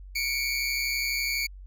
25% pulse tone pair together, 2217 / 2349 Hz, C#7 / D7, 0 / 0 cents, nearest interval minor second, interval 100 cents, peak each -25 / -26 dBFS, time 0.15-1.47 s, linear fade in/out 10 ms, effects added 47 Hz sine -41 dBFS peak until 1.66 s

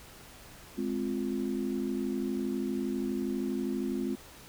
sine chord, F minor, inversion first, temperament just, 209.5 / 261.9 / 349.2 Hz, Ab3 / C4 / F4, +15 / +2 / 0 cents, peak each -34 / -33 / -35 dBFS, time 0.77-4.16 s, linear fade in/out 20 ms, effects pink hiss -51 dBFS RMS until 4.48 s

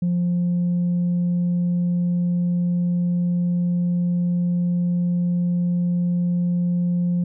sine tone, 175.7 Hz, F3, 11 cents sharp, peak -16 dBFS, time 0.02-7.24 s, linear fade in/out 5 ms, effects tanh soft clip ceiling -16 dBFS

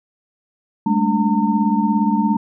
sine tone cluster, 201.1 / 218.3 / 291.7 / 911 Hz, G3 / A3 / D4 / A#5, +44 / -13 / -12 / -40 cents, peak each -19 / -18 / -22 / -21 dBFS, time 0.86-2.37 s, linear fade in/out 5 ms, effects none

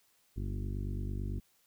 harmonic tone with a mistuned harmonic, 49 Hz, G1, in tune, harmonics 1 / 2 / 3 / 4 / 5 / 6 / 7 / 8, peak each -36 / -38 / -46 / -47 / -47 / -52 / -50 / -55 dBFS, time 0.36-1.4 s, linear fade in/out 10 ms, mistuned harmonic 4, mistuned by +21 cents, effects white hiss -70 dBFS RMS until 1.66 s

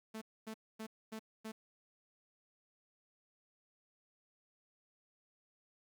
sawtooth tone bursts, 220 Hz, A3, in tune, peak -39 dBFS, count 5, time 0.14-1.52 s, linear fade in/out 10 ms, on 76 ms, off 250 ms, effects 12-bit

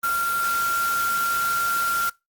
sine tone in noise, 1381 Hz, F6, 20 cents flat, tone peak -20 dBFS, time 0.03-2.1 s, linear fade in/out 10 ms, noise white, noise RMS -31 dBFS, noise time 0.03-2.1 s, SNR +8 dB, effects noise-tail reverb RT60 0.2 s tail -21 dB re dry + Opus 32 kbps

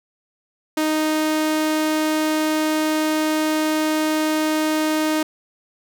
sawtooth tone, 310.4 Hz, D#4, 4 cents flat, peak -14 dBFS, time 0.77-5.23 s, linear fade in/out 5 ms, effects none

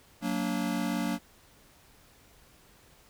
square chord, Gb augmented, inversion none, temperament just, 185 / 231.2 / 289.1 Hz, Gb3 / Bb3 / D4, 0 / -14 / -27 cents, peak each -34 / -33 / -34 dBFS, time 0.21-1.19 s, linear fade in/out 50 ms, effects pink hiss -59 dBFS RMS until 3.09 s

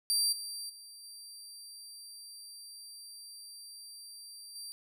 25% pulse tone with level steps, 4699 Hz, D8, in tune, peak -22 / -34 / -44 / -42 / -37 dBFS, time 0.1-4.72 s, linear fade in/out 0 ms, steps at 0.32 / 0.69 / 1.03 / 4.55 s, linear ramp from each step 10 ms, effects none

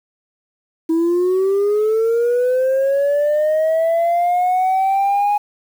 sine linear sweep, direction up, 321.3 to 830.6 Hz, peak -11 dBFS, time 0.89-5.38 s, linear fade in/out 10 ms, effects tanh soft clip ceiling -12 dBFS + 7-bit

